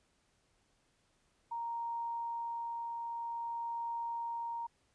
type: tone with tremolo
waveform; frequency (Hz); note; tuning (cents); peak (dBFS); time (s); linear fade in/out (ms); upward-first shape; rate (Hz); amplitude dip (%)
sine; 932.3; A#5; 0; -35; 1.51-4.67; 10; triangle; 0.51; 25
effects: pink hiss -74 dBFS RMS until 4.94 s + resampled to 22050 Hz